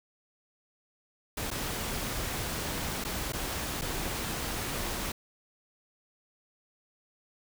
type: noise with dropouts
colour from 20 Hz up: pink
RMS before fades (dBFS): -34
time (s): 1.37-5.12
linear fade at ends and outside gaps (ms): 5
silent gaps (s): 1.505-1.512 / 3.041-3.048 / 3.323-3.332 / 3.813-3.818
effects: none